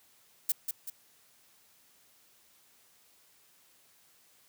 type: noise with echo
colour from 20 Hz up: violet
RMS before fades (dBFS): -27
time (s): 0.49-0.52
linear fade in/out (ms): 5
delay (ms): 190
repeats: 2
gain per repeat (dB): -6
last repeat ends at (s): 0.9
effects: white hiss -64 dBFS RMS until 4.48 s + high-pass 60 Hz 12 dB/octave